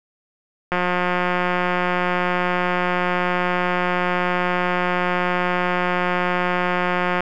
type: click train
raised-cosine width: 0.5 ms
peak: -6 dBFS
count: 1162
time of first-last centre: 0.72-7.206 s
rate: 179 Hz
effects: none